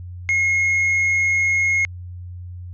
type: tone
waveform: triangle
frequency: 2158 Hz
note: C#7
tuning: 47 cents flat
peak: -14 dBFS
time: 0.29-1.85 s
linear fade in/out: 0 ms
effects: added 89 Hz sine -31 dBFS peak until 2.73 s + resampled to 22050 Hz